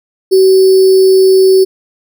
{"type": "tone with sample-and-hold", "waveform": "sine", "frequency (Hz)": 380, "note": "F#4", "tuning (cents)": 46, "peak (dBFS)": -3, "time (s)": [0.31, 1.65], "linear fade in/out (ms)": 20, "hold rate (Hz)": 4900, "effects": []}